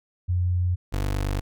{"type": "tone pair in turn", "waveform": ["sine", "25% pulse"], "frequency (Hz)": [89.4, 49.08], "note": ["F2", "G1"], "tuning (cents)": [41, 3], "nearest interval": "minor seventh", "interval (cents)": 1038, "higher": "first", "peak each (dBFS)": -20, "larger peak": "neither", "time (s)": [[0.28, 0.76], [0.92, 1.41]], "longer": "second", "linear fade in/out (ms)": 20, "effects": []}